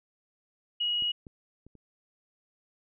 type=tone; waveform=sine; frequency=2900 Hz; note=F#7; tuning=35 cents flat; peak=-26 dBFS; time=0.8-1.12 s; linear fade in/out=10 ms
type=clicks; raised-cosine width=3 ms; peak=-36 / -32 / -38 / -41 dBFS; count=4; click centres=1.023 / 1.268 / 1.666 / 1.753 s
effects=none